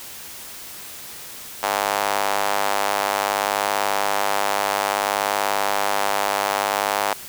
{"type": "tone with high-pass filter", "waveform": "square", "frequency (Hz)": 50.3, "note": "G1", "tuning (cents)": 45, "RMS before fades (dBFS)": -22, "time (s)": [1.63, 7.13], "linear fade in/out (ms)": 0, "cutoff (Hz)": 770, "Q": 1.9, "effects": ["white hiss -37 dBFS RMS until 7.28 s"]}